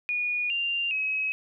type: tone with pitch steps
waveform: sine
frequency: 2451 / 2786 / 2554 Hz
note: D#7 / F7 / D#7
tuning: -27 / -5 / +45 cents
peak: -25 dBFS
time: 0.09-1.32 s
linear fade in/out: 0 ms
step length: 410 ms
effects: none

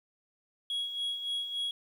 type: tone with tremolo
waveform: sine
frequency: 3321 Hz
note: G#7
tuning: 1 cent flat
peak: -27 dBFS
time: 0.7-1.71 s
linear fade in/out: 2 ms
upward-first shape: sine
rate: 3.5 Hz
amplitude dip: 65%
effects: tanh soft clip ceiling -29 dBFS + 10-bit

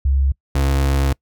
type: tone pair in turn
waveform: sine / 35% pulse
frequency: 68 / 68.55 Hz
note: C#2 / C#2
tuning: -33 / -19 cents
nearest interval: unison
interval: 14 cents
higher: second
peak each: -13 dBFS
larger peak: neither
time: 0.05-0.32 / 0.55-1.13 s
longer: second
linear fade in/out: 5 ms
effects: noise-tail reverb RT60 0.1 s tail -25 dB re dry

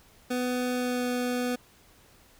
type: tone with pitch glide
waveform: 25% pulse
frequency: 249.2 to 247.3 Hz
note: B3 to B3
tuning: +16 to +3 cents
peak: -23 dBFS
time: 0.3-1.56 s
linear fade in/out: 10 ms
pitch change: -13 cents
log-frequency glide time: 0.74-1.06 s
effects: pink hiss -58 dBFS RMS until 2.39 s

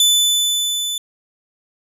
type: tone with level ramp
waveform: sawtooth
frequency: 3500 Hz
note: A7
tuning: 10 cents flat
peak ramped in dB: -7 to -18 dBFS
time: 0-0.98 s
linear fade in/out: 2 ms
effects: resampled to 32000 Hz

